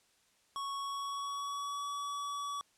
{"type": "tone with pitch glide", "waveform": "square", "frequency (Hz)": [1108.7, 1139.9], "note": ["C#6", "C#6"], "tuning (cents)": [0, 48], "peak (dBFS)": -37, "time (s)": [0.56, 2.61], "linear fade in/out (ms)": 0, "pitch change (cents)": 48, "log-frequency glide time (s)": [0.74, 1.87], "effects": ["white hiss -70 dBFS RMS until 2.77 s", "low-pass 9000 Hz 12 dB/octave"]}